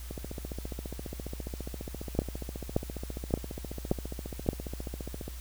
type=two click trains; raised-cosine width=2 ms; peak=-11 / -24 dBFS; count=5 / 77; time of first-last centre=2.19-4.489 / 0.11-5.28 s; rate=1.74 / 14.7 Hz; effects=added 60 Hz sine -39 dBFS peak until 5.4 s + white hiss -50 dBFS RMS until 5.4 s